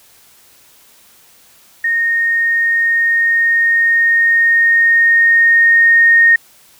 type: tone with level ramp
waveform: sine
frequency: 1849 Hz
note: A#6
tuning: 15 cents flat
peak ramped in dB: -12 to -5 dBFS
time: 1.84-6.36 s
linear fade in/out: 5 ms
effects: white hiss -47 dBFS RMS until 6.79 s